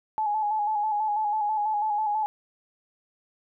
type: tone with vibrato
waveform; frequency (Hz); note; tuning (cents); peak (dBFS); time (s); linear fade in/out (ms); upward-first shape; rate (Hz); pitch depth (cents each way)
sine; 848; G#5; +36; -23; 0.18-2.26; 0; square; 6.1; 39
effects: none